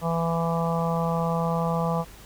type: harmonic tone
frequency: 166.7 Hz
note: E3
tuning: 20 cents sharp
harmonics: 1 / 3 / 4 / 5 / 6 / 7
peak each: -25 / -30 / -31 / -32 / -33 / -33 dBFS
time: 0.01-2.05 s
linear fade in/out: 50 ms
effects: added 50 Hz sine -49 dBFS peak until 2.25 s + pink hiss -48 dBFS RMS until 2.25 s